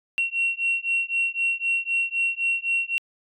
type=beating tone pair; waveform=sine; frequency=2731 / 2734.9 Hz; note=F7 / F7; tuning=-39 / -37 cents; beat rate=3.9 Hz; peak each=-24 dBFS; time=0.18-2.98 s; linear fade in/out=0 ms; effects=tanh soft clip ceiling -16 dBFS